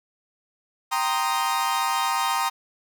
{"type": "chord", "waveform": "40% pulse", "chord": "C minor seventh", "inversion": "second", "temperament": "equal", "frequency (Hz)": [784, 932.3, 1046.5, 1244.5], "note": ["G5", "Bb5", "C6", "Eb6"], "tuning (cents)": [0, 0, 0, 0], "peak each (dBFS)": [-28, -25, -28, -27], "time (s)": [0.91, 2.5], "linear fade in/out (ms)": 20, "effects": []}